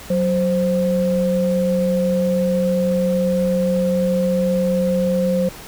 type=tone pair together; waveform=sine; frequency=185 / 523.3 Hz; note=F#3 / C5; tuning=0 / 0 cents; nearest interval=octave + tritone; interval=1800 cents; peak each=-18 dBFS; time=0.1-5.49 s; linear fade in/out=5 ms; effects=pink hiss -37 dBFS RMS until 5.67 s